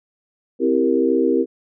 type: chord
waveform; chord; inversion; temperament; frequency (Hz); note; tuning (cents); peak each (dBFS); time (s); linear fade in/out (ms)
sine; C dominant seventh; none; equal; 261.6 / 329.6 / 392 / 466.2; C4 / E4 / G4 / Bb4; 0 / 0 / 0 / 0; -20; 0.59-1.46; 50
effects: none